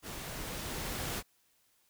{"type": "noise with level ramp", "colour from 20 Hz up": "pink", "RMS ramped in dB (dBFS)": [-43, -36], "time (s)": [0.02, 1.23], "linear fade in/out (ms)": 50, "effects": ["white hiss -71 dBFS RMS until 1.89 s"]}